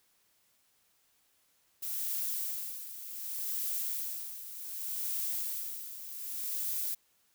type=noise with tremolo; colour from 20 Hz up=violet; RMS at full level=-34 dBFS; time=1.82-6.95 s; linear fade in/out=10 ms; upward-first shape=sine; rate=0.66 Hz; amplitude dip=70%; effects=white hiss -71 dBFS RMS until 7.34 s